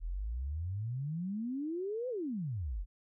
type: exponential two-way sweep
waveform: sine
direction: up then down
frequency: 38.92 to 520 to 38.92 Hz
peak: -34 dBFS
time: 0-2.86 s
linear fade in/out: 50 ms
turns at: 2.09 s
effects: none